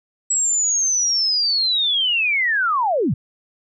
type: linear sweep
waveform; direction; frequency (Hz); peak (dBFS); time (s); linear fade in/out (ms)
sine; down; 7800 to 94.3; -16; 0.3-3.14; 5
effects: none